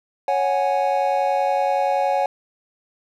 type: chord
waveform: triangle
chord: C# suspended fourth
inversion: none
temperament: equal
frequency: 554.4 / 740 / 830.6 Hz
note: C#5 / F#5 / G#5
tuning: 0 / 0 / 0 cents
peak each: -20 dBFS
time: 0.28-2.26 s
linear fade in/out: 2 ms
effects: none

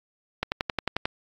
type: click train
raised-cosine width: 0.3 ms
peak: -9 dBFS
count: 8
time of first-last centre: 0.43-1.055 s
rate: 11.2 Hz
effects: AAC 48 kbps

